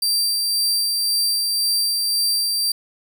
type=tone with tremolo; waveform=sawtooth; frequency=4699 Hz; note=D8; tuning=in tune; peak=-14 dBFS; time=0.02-2.72 s; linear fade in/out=5 ms; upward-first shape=sine; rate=1.9 Hz; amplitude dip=25%; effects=none